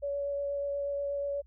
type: tone with vibrato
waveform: sine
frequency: 566 Hz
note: C#5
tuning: 36 cents sharp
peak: -30 dBFS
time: 0.02-1.42 s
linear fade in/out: 20 ms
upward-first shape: sine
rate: 8.3 Hz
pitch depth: 9 cents each way
effects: added 60 Hz sine -55 dBFS peak until 1.46 s